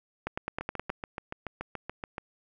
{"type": "two click trains", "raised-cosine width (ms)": 0.5, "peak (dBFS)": [-16, -20], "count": [7, 12], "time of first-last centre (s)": [[0.27, 0.901], [0.61, 2.181]], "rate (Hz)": [9.51, 7], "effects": []}